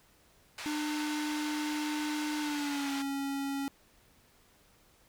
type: band-pass noise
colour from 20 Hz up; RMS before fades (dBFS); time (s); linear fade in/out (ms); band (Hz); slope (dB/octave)
pink; -42; 0.58-3.02; 2; 1100 to 6200; 12
type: tone with pitch glide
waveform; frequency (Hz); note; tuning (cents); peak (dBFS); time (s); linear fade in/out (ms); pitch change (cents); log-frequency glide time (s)
square; 300 to 276.7; D4 to C#4; +37 to -3; -33; 0.66-3.68; 0; -140; 2.4-2.92
effects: pink hiss -64 dBFS RMS until 5.08 s